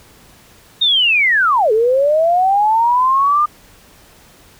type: linear two-way sweep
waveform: sine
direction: down then up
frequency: 3729 to 420.7 to 1217 Hz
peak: -10 dBFS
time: 0.81-3.46 s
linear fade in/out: 10 ms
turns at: 1.72 s
effects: pink hiss -46 dBFS RMS until 4.59 s